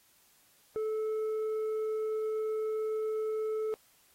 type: tone with tanh clipping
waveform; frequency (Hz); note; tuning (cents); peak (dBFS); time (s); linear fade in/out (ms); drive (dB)
sine; 435; A4; -20; -31; 0.76-3.74; 0; 4
effects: white hiss -65 dBFS RMS until 4.14 s + AAC 48 kbps